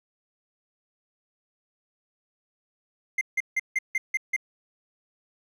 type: tone bursts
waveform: triangle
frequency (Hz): 2093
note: C7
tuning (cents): 0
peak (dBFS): -20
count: 7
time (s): 3.18-4.364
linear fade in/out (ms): 5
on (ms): 32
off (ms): 160
effects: none